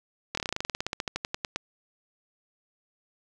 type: slowing click train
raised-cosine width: 0.2 ms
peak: -12 dBFS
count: 22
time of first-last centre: 0.35-1.56 s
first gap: 24 ms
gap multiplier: 1.08
effects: none